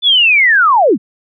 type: linear sweep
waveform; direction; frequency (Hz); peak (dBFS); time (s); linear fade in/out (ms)
sine; down; 3525 to 160; -6; 0.02-0.98; 50
effects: none